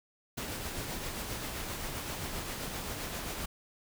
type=noise with tremolo; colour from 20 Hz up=pink; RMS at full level=-37 dBFS; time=0.37-3.46 s; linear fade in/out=10 ms; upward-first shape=sine; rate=7.6 Hz; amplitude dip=30%; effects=none